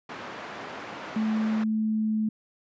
white band-pass noise, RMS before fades -39 dBFS, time 0.09-1.64 s, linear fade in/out 5 ms, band 170 to 1500 Hz, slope 12 dB/octave
sine tone with pitch glide, 218.3 to 216.8 Hz, A3 to A3, -13 to -25 cents, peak -23 dBFS, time 1.16-2.29 s, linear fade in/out 5 ms, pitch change -12 cents, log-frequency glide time 1.58-2.16 s
effects resampled to 16000 Hz

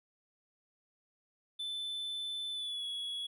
triangle tone with pitch glide, 3520 to 3361 Hz, A7 to G#7, 0 to +20 cents, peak -35 dBFS, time 1.59-3.27 s, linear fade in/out 10 ms, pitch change -80 cents, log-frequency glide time 2.52-2.85 s, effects none

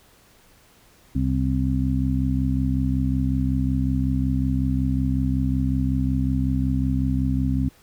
harmonic tone, 65.41 Hz, C2, in tune, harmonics 1 / 2 / 3 / 4, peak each -24 / -24 / -29 / -24 dBFS, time 1.15-7.69 s, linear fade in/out 5 ms, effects pink hiss -55 dBFS RMS until 7.82 s

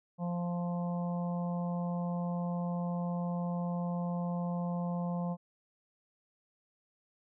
harmonic tone, 174.61 Hz, F3, in tune, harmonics 1 / 3 / 4 / 5 / 6, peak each -32 / -42 / -44 / -46 / -48 dBFS, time 0.18-5.37 s, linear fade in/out 50 ms, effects none

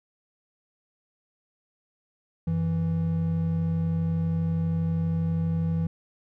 triangle tone pair together, 92.39 / 164.81 Hz, F#2 / E3, -2 / 0 cents, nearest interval minor seventh, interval 1002 cents, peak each -28 / -22 dBFS, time 2.47-5.87 s, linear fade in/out 5 ms, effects none

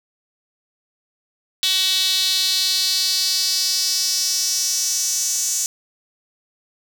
sawtooth tone with high-pass filter sweep, 376.9 Hz, F#4, 32 cents sharp, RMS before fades -20 dBFS, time 1.63-5.66 s, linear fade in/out 0 ms, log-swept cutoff 3600 to 6600 Hz, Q 4.4, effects none

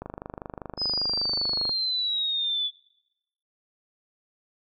click train, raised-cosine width 1 ms, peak -21 dBFS, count 43, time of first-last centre 0.02-1.693 s, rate 25.1 Hz
sine exponential sweep, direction down, 5090 to 3431 Hz, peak -24 dBFS, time 0.77-2.71 s, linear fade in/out 50 ms
effects noise-tail reverb RT60 0.9 s tail -24 dB re dry

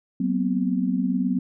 sine tone cluster, 188.4 / 237.1 / 255.9 Hz, F#3 / A#3 / C4, +32 / +30 / -38 cents, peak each -24 / -27 / -24 dBFS, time 0.2-1.39 s, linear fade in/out 5 ms, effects none

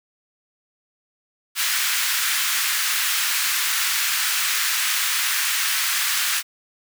pink high-pass noise, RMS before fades -22 dBFS, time 1.55-6.43 s, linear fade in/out 50 ms, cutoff 1400 Hz, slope 24 dB/octave, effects none

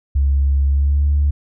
sine tone with pitch glide, 69.3 to 72.24 Hz, C#2 to D2, 0 to -28 cents, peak -11 dBFS, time 0.15-1.31 s, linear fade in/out 10 ms, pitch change +72 cents, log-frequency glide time 0.68-1.07 s, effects tanh soft clip ceiling -8 dBFS

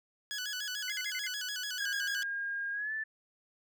15% pulse tone with vibrato, 1579 Hz, G6, 12 cents sharp, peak -29 dBFS, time 0.31-2.23 s, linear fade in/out 0 ms, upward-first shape square, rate 6.8 Hz, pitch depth 100 cents each way
sine tone bursts, 2077 Hz, C7, 13 cents flat, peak -36 dBFS, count 5, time 0.88-1.278 s, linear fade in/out 2 ms, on 42 ms, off 47 ms
sine tone with pitch glide, 1619 to 1755.4 Hz, G#6 to A6, -45 to -5 cents, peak -33 dBFS, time 1.8-3.04 s, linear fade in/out 10 ms, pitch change +140 cents, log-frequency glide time 2.72-2.93 s
effects none

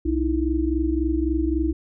sine tone cluster, 64.3 / 308.1 / 331.8 Hz, C2 / D#4 / E4, -30 / -17 / +11 cents, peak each -24 dBFS, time 0.05-1.73 s, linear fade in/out 10 ms, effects none

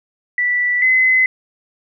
sine tone pair in turn, 1966 / 2036 Hz, B6 / C7, -8 / -48 cents, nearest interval minor second, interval 60 cents, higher second, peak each -14 / -10 dBFS, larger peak second, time 0.38-0.82 / 0.82-1.26 s, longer neither, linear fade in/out 2 ms, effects none

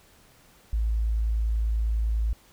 sine tone, 55 Hz, A1, in tune, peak -22 dBFS, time 0.73-2.33 s, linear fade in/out 0 ms, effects pink hiss -57 dBFS RMS until 2.52 s

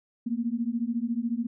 sine beating tone pair, 227.4 / 241.4 Hz, A#3 / B3, -43 / -39 cents, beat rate 14 Hz, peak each -29 dBFS, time 0.26-1.47 s, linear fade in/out 10 ms, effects none

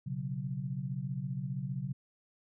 sine chord, B suspended second, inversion none, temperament equal, 123.47 / 138.59 / 185 Hz, B2 / C#3 / F#3, 0 / 0 / 0 cents, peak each -40 / -36 / -40 dBFS, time 0.06-1.93 s, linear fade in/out 10 ms, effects none

